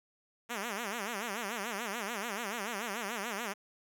5% pulse tone with vibrato, 216.9 Hz, A3, 25 cents flat, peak -24 dBFS, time 0.49-3.54 s, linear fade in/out 20 ms, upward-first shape sine, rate 6.9 Hz, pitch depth 200 cents each way, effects none

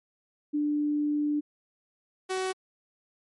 sine / sawtooth tone pair in turn, 295.7 / 375.5 Hz, D4 / F#4, +12 / +26 cents, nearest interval major third, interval 414 cents, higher second, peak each -24 dBFS, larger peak neither, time 0.53-1.41 / 2.29-2.53 s, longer first, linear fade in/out 20 ms, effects MP3 48 kbps

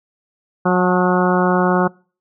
harmonic tone with a mistuned harmonic, 181.6 Hz, F#3, 32 cents flat, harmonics 1 / 2 / 3 / 4 / 5 / 6 / 7 / 8, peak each -16 / -19 / -21 / -22 / -23 / -24 / -24 / -25 dBFS, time 0.65-1.88 s, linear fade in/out 10 ms, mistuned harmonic 5, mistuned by -37 cents, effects noise-tail reverb RT60 0.4 s tail -25 dB re dry

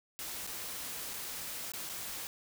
white noise with dropouts, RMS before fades -41 dBFS, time 0.19-2.27 s, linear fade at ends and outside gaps 0 ms, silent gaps 0.467-0.474 / 1.135-1.139 / 1.719-1.736 / 1.891-1.896 s, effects none

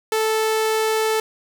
sawtooth tone, 438.8 Hz, A4, 5 cents flat, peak -14 dBFS, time 0.12-1.2 s, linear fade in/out 2 ms, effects none

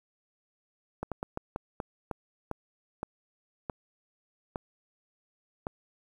slowing click train, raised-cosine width 1 ms, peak -19 dBFS, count 12, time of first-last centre 1.03-5.669 s, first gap 87 ms, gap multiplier 1.29, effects 9-bit

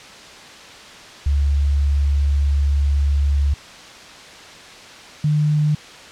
sine tone pair in turn, 71 / 150.44 Hz, C#2 / D3, +42 / +42 cents, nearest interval octave + minor second, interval 1300 cents, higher second, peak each -14 dBFS, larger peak neither, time 1.26-3.54 / 5.24-5.75 s, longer first, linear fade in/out 5 ms, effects white hiss -39 dBFS RMS until 6.11 s + low-pass 5000 Hz 12 dB/octave

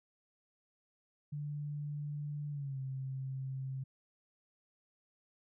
sine tone with pitch glide, 146.83 to 133.1 Hz, D3 to C3, 0 to +30 cents, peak -37 dBFS, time 1.32-3.84 s, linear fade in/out 10 ms, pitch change -170 cents, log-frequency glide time 2.5-2.79 s, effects none

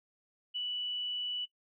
sine tone, 2960 Hz, F#7, in tune, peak -33 dBFS, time 0.54-1.46 s, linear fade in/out 20 ms, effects noise-tail reverb RT60 0.1 s tail -19 dB re dry

